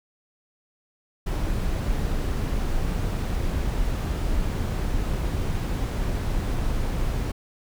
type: noise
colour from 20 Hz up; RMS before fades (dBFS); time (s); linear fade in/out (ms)
brown; -25; 1.26-7.32; 10
effects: none